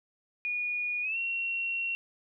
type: tone with pitch glide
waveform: sine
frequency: 2449 to 2733 Hz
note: D#7 to F7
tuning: -28 to -38 cents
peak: -29 dBFS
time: 0.45-1.95 s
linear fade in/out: 0 ms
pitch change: +190 cents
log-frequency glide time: 1.02-1.17 s
effects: none